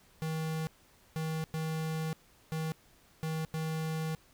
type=tone bursts at uneven times; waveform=square; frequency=159 Hz; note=D#3; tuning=38 cents sharp; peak=-33 dBFS; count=6; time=0.22-0.67 / 1.16-1.44 / 1.54-2.13 / 2.52-2.72 / 3.23-3.45 / 3.54-4.15 s; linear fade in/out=0 ms; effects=pink hiss -63 dBFS RMS until 4.33 s